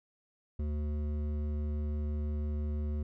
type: tone with hard clipping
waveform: sine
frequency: 74.5 Hz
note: D2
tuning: 25 cents sharp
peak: -33 dBFS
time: 0.59-3.03 s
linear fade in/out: 5 ms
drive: 11 dB
effects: none